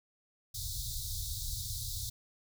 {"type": "band-stop noise", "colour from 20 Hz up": "pink", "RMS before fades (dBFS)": -38, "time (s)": [0.54, 2.1], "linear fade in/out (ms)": 10, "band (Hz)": [130, 3600], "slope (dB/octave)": 96, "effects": []}